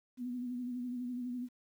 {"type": "tone with vibrato", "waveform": "sine", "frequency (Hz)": 246.9, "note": "B3", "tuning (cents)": 0, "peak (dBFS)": -36, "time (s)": [0.17, 1.49], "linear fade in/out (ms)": 50, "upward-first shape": "sine", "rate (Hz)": 12, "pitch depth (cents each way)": 42, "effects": ["11-bit"]}